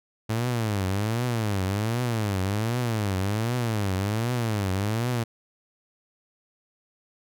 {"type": "tone with vibrato", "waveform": "sawtooth", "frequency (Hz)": 107.8, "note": "A2", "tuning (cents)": -35, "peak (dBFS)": -20, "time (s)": [0.29, 5.24], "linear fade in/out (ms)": 10, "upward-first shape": "triangle", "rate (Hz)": 1.3, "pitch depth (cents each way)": 270, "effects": []}